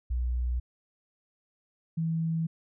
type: tone pair in turn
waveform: sine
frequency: 61.1 / 163.12 Hz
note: B1 / E3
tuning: -18 / -18 cents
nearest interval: octave + perfect fourth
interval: 1700 cents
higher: second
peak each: -26 dBFS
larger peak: neither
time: 0.1-0.6 / 1.97-2.47 s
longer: neither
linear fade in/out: 10 ms
effects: none